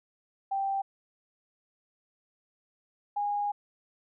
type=tone pair in turn; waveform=sine; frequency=784 / 820.5 Hz; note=G5 / G#5; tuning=0 / -21 cents; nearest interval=minor second; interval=79 cents; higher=second; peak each=-27 dBFS; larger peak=neither; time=0.51-0.82 / 3.16-3.52 s; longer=second; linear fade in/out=10 ms; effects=none